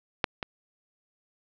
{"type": "clicks", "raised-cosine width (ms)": 0.3, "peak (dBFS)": [-6, -15], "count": 2, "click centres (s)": [0.242, 0.428], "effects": ["low-pass 5000 Hz 12 dB/octave"]}